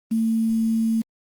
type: tone with quantisation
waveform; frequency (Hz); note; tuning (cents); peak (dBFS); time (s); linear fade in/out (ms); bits
sine; 224.6; A3; +36; -18; 0.11-1.02; 10; 7
effects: Opus 24 kbps